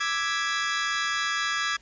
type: chord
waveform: sawtooth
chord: E dominant seventh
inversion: third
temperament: equal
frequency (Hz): 1174.7 / 1318.5 / 1661.2 / 1975.5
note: D6 / E6 / G#6 / B6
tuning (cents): 0 / 0 / 0 / 0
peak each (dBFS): -28 / -29 / -24 / -30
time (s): 0-1.77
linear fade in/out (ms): 10
effects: pink hiss -57 dBFS RMS until 1.81 s + resampled to 16000 Hz